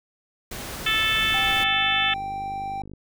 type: noise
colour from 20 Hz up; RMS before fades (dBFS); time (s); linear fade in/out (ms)
pink; -34; 0.51-1.64; 5
type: harmonic tone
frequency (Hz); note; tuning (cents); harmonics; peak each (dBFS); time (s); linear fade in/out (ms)
438.6; A4; -6; 3 / 4 / 5 / 6 / 7 / 8; -29 / -26 / -29 / -26 / -28 / -25; 0.86-2.14; 5
type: click train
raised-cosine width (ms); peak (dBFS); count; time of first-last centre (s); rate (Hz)
3; -29; 90; 1.17-2.936; 50.4
type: tone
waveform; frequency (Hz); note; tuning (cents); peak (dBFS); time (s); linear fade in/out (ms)
triangle; 783; G5; -2; -26; 1.34-2.82; 2
effects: none